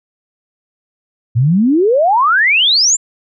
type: exponential sweep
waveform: sine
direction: up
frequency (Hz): 110 to 7520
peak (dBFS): -8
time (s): 1.35-2.97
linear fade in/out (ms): 20
effects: none